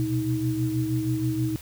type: tone cluster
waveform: sine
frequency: 121.4 / 127.7 / 316 Hz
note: B2 / C3 / D#4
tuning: -29 / -42 / +27 cents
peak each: -27 / -30 / -26 dBFS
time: 0-1.56 s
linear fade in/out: 0 ms
effects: added 73 Hz sine -45 dBFS peak until 1.61 s + white hiss -45 dBFS RMS until 1.61 s